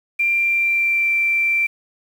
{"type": "tone with pitch glide", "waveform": "sine", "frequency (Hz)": [2375, 2349], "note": ["D7", "D7"], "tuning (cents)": [19, 0], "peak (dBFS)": -15, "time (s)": [0.19, 1.67], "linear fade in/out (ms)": 10, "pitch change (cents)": -19, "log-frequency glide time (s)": [0.32, 1.1], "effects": ["7-bit"]}